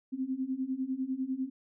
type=beating tone pair; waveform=sine; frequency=256.2 / 266.2 Hz; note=C4 / C4; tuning=-36 / +30 cents; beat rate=10 Hz; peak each=-35 / -33 dBFS; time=0.12-1.5 s; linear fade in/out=20 ms; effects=none